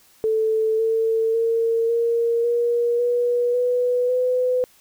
sine tone with pitch steps, 440 / 448.5 / 457.1 / 465.9 / 474.9 / 484 / 493.3 / 502.8 Hz, A4 / A4 / A#4 / A#4 / A#4 / B4 / B4 / B4, 0 / +33 / -34 / -1 / +32 / -35 / -2 / +31 cents, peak -17 dBFS, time 0.24-4.64 s, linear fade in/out 0 ms, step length 550 ms, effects white hiss -55 dBFS RMS until 4.8 s

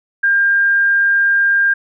sine tone, 1602 Hz, G6, 37 cents sharp, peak -10 dBFS, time 0.23-1.74 s, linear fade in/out 10 ms, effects none

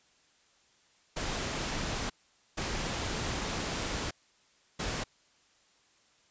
pink noise bursts at uneven times, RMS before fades -34 dBFS, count 3, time 1.16-2.1 / 2.57-4.11 / 4.79-5.04 s, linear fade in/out 10 ms, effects white hiss -66 dBFS RMS until 6.3 s + resampled to 16000 Hz

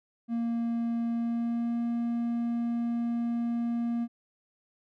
triangle tone with pitch glide, 232.8 to 235.1 Hz, A#3 to A#3, -2 to +15 cents, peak -25 dBFS, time 0.28-4.08 s, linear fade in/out 50 ms, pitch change +17 cents, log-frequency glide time 1.13-1.8 s, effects none

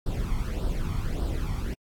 brown noise with flanger, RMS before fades -28 dBFS, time 0.06-1.74 s, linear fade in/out 5 ms, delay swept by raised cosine 0.22 to 0.93 ms, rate 1.7 Hz, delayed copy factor +0.7, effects AAC 64 kbps

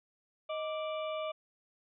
harmonic tone with a mistuned harmonic, 587.3 Hz, D5, in tune, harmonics 1 / 2 / 4 / 5 / 6, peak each -35 / -41 / -47 / -49 / -51 dBFS, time 0.49-1.32 s, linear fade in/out 10 ms, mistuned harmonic 1, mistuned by +110 cents, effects none

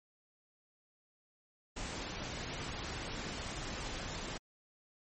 pink noise, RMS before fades -41 dBFS, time 1.76-4.38 s, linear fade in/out 10 ms, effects MP3 32 kbps

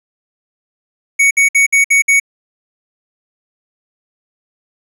square tone bursts, 2232 Hz, C#7, 11 cents sharp, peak -8 dBFS, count 6, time 1.19-2.2 s, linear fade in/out 10 ms, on 120 ms, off 58 ms, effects low-pass 12000 Hz 12 dB/octave

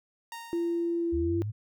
sawtooth tone with exponential decay, 927 Hz, A#5, 10 cents flat, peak -33 dBFS, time 0.32-1.24 s, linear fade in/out 1 ms, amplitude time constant 200 ms
sine tone with pitch glide, 340 to 337.7 Hz, F4 to E4, -46 to +42 cents, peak -26 dBFS, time 0.53-1.42 s, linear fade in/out 0 ms, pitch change -12 cents, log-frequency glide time 0.99-1.06 s
sine exponential sweep, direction up, 71 to 111.7 Hz, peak -30 dBFS, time 1.12-1.52 s, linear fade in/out 20 ms
effects none

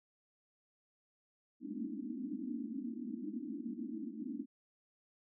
pink band-pass noise, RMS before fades -42 dBFS, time 1.6-4.46 s, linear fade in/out 50 ms, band 210 to 320 Hz, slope 96 dB/octave, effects none

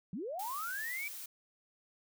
sine linear sweep, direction up, 157.7 to 2349 Hz, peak -37 dBFS, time 0.13-1.08 s, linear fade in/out 2 ms
blue noise, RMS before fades -45 dBFS, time 0.39-1.26 s, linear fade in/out 5 ms
effects none

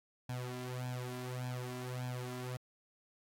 sawtooth tone with flanger, 125.3 Hz, B2, 25 cents sharp, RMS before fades -41 dBFS, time 0.29-2.57 s, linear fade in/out 5 ms, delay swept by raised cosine 1.2 to 3 ms, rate 1.7 Hz, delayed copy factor +0.95, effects AAC 64 kbps

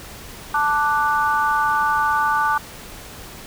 sine chord, D major, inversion second, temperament equal, 880 / 1174.7 / 1480 Hz, A5 / D6 / F#6, 0 / 0 / 0 cents, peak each -20 / -20 / -22 dBFS, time 0.54-2.58 s, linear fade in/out 5 ms, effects pink hiss -38 dBFS RMS until 3.46 s

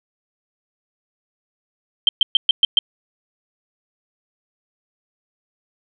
sine tone bursts, 3136 Hz, G7, in tune, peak -9 dBFS, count 6, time 2.07-2.79 s, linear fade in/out 2 ms, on 20 ms, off 120 ms, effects none

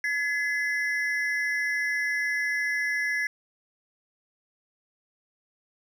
triangle ring-modulated tone, 1864.7 Hz, A#6, in tune, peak -20 dBFS, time 0.04-3.27 s, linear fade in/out 2 ms, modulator 167 Hz, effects none

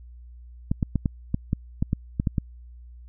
clicks, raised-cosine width 5 ms, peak -10 dBFS, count 11, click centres 0.715 / 0.828 / 0.957 / 1.058 / 1.344 / 1.531 / 1.825 / 1.931 / 2.199 / 2.272 / 2.382 s, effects added 60 Hz sine -42 dBFS peak until 3.08 s

